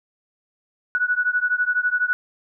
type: beating tone pair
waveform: sine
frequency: 1468 / 1480 Hz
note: F#6 / F#6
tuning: -14 / 0 cents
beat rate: 12 Hz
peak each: -21 / -22 dBFS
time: 0.95-2.13 s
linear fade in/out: 0 ms
effects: none